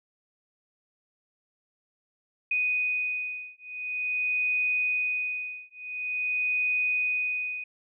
sine beating tone pair, 2489 / 2489.47 Hz, D#7 / D#7, 0 / 0 cents, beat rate 0.47 Hz, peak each -29 dBFS, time 2.51-7.64 s, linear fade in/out 5 ms, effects none

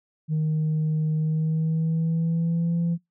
sine tone with pitch glide, 155.56 to 169.64 Hz, D#3 to E3, 0 to +50 cents, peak -19 dBFS, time 0.28-2.98 s, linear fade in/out 50 ms, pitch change +150 cents, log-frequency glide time 1.16-2.78 s, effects noise-tail reverb RT60 0.2 s tail -25 dB re dry + tanh soft clip ceiling -19 dBFS

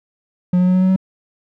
triangle tone with pitch steps, 179.6 / 181.37 / 183.16 / 184.97 / 186.79 / 188.64 Hz, F3 / F#3 / F#3 / F#3 / F#3 / F#3, +49 / -34 / -17 / 0 / +17 / +34 cents, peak -9 dBFS, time 0.53-0.962 s, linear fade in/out 5 ms, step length 72 ms, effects none

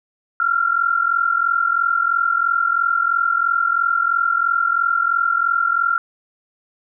sine tone pair together, 1357 / 1400 Hz, E6 / F6, +50 / +4 cents, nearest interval minor second, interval 54 cents, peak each -18 dBFS, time 0.4-5.98 s, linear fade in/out 2 ms, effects none

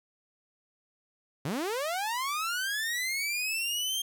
sawtooth linear sweep, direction up, 123.47 to 3209 Hz, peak -26 dBFS, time 1.45-4.02 s, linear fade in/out 5 ms, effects 10-bit

